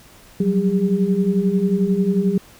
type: tone cluster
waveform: sine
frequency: 182 / 193.2 / 403.8 Hz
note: F#3 / G3 / G#4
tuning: -28 / -25 / -49 cents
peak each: -20 / -18 / -22 dBFS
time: 0.4-2.38 s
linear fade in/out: 5 ms
effects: pink hiss -47 dBFS RMS until 2.59 s